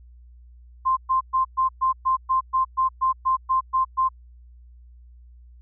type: tone bursts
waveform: sine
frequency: 1046.5 Hz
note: C6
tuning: in tune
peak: -17 dBFS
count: 14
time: 0.85-4.09 s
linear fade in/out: 20 ms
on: 120 ms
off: 120 ms
effects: added 60 Hz sine -45 dBFS peak until 5.61 s